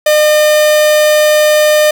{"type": "tone", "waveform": "45% pulse", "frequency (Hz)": 606, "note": "D#5", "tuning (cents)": -46, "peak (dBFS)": -6, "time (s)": [0.06, 1.91], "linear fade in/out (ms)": 5, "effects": []}